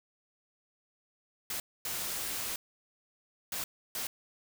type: noise bursts at uneven times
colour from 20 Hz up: white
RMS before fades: -36 dBFS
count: 4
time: 1.5-1.6 / 1.85-2.56 / 3.52-3.64 / 3.95-4.07 s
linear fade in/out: 2 ms
effects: none